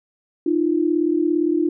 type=tone pair together; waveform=sine; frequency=306.4 / 343.9 Hz; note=D#4 / F4; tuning=-27 / -27 cents; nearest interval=major second; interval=200 cents; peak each=-19 dBFS; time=0.46-1.69 s; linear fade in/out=5 ms; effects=none